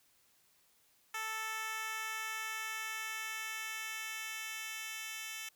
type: tone with high-pass filter sweep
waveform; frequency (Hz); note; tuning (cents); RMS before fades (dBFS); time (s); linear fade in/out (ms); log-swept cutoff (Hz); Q
10% pulse; 440; A4; 0; -41; 1.14-5.49; 5; 1100 to 2800; 1
effects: white hiss -70 dBFS RMS until 5.55 s